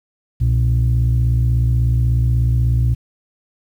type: tone pair together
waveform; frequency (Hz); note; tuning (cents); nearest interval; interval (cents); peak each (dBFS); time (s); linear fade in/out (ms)
sine; 63.57 / 120; C2 / B2; -49 / -49; major seventh; 1100; -14 / -13; 0.4-2.95; 20
effects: tanh soft clip ceiling -9 dBFS + 8-bit